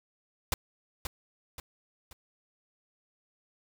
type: noise with echo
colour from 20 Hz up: pink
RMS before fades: -28 dBFS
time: 0.52-0.54 s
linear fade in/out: 2 ms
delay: 530 ms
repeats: 3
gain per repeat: -7 dB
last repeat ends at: 2.13 s
effects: none